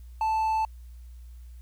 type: tone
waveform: triangle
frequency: 879 Hz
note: A5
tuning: 2 cents flat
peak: -21 dBFS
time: 0.21-0.65 s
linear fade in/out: 2 ms
effects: added 60 Hz sine -42 dBFS peak until 1.61 s + white hiss -66 dBFS RMS until 1.61 s